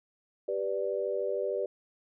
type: chord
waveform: sine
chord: G major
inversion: none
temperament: equal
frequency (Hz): 392 / 493.9 / 587.3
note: G4 / B4 / D5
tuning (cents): 0 / 0 / 0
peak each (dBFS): -33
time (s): 0.48-1.66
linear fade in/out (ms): 5
effects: none